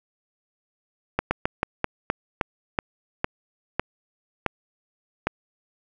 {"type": "slowing click train", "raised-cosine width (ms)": 0.5, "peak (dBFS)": -6, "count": 12, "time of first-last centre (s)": [1.19, 5.27], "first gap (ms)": 120, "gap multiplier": 1.21, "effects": []}